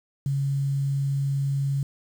sine tone, 138.59 Hz, C#3, in tune, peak -22 dBFS, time 0.26-1.83 s, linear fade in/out 2 ms, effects 8-bit

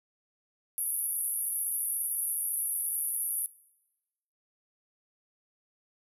white band-pass noise, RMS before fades -32 dBFS, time 0.78-3.46 s, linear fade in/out 0 ms, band 10000 to 12000 Hz, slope 96 dB/octave, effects noise-tail reverb RT60 1.0 s tail -21 dB re dry

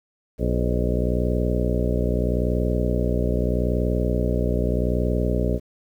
harmonic tone with a mistuned harmonic, 60.8 Hz, B1, 26 cents flat, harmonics 1 / 2 / 3 / 4 / 5 / 6 / 7 / 8 / 9 / 10, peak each -23 / -27 / -28 / -29 / -33 / -32 / -29 / -33 / -35 / -32 dBFS, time 0.38-5.6 s, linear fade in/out 50 ms, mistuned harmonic 8, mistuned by +77 cents, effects 9-bit

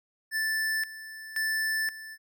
square tone with tremolo, 1760 Hz, A6, in tune, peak -27 dBFS, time 0.31-2.18 s, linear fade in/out 50 ms, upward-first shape square, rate 0.95 Hz, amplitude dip 80%, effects none

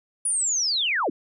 sine linear sweep, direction down, 9880 to 214.5 Hz, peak -21 dBFS, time 0.25-1.1 s, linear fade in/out 5 ms, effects none

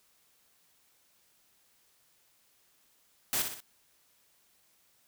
white noise with echo, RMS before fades -30 dBFS, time 3.33-3.42 s, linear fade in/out 0 ms, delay 61 ms, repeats 3, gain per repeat -6 dB, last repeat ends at 3.603 s, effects white hiss -68 dBFS RMS until 5.07 s

